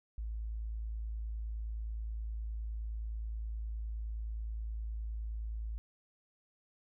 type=tone; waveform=sine; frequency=54.8 Hz; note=A1; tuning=6 cents flat; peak=-36 dBFS; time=0.18-5.78 s; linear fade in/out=0 ms; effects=none